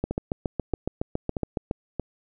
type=two click trains; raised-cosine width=2 ms; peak=-12 / -14 dBFS; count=13 / 4; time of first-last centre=0.04-1.711 / 0.11-1.997 s; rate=7.18 / 1.59 Hz; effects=none